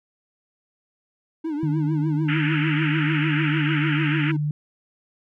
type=tone with vibrato; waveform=triangle; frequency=307.4 Hz; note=D#4; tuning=21 cents flat; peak=-22 dBFS; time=1.44-4.37 s; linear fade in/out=10 ms; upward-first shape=triangle; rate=6.7 Hz; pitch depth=140 cents each way
type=tone with pitch glide; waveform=sine; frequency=152 to 148.96 Hz; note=D#3 to D3; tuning=-40 to +25 cents; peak=-21 dBFS; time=1.63-4.51 s; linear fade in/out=2 ms; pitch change=-35 cents; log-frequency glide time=3.03-3.8 s
type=band-pass noise; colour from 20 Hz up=pink; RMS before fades=-28 dBFS; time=2.28-4.32 s; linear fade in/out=10 ms; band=1300 to 3000 Hz; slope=96 dB/octave
effects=none